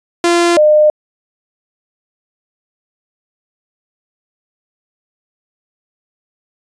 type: tone pair in turn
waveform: sawtooth / sine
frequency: 344.2 / 606.4 Hz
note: F4 / D#5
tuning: -25 / -45 cents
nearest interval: minor seventh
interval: 980 cents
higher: second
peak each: -5 dBFS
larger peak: neither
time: 0.24-0.57 / 0.57-0.9 s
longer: neither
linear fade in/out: 2 ms
effects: resampled to 22050 Hz